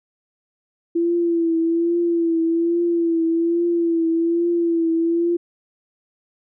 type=tone with vibrato; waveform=sine; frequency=336 Hz; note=E4; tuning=33 cents sharp; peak=-16 dBFS; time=0.95-5.37 s; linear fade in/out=10 ms; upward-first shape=triangle; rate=1.2 Hz; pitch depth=48 cents each way; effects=none